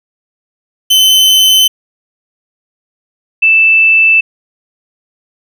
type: tone pair in turn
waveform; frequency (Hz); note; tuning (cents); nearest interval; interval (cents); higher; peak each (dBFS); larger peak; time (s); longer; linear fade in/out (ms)
40% pulse / sine; 3051 / 2644; G7 / E7; -48 / +5; major second; 247; first; -4; neither; 0.9-1.68 / 3.42-4.21; second; 10
effects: none